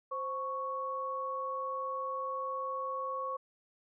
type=tone pair together; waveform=sine; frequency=523.3 / 1108.8 Hz; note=C5 / C#6; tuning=0 / 0 cents; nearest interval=octave + minor second; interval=1300 cents; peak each=-39 / -35 dBFS; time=0.11-3.37 s; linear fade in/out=10 ms; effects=none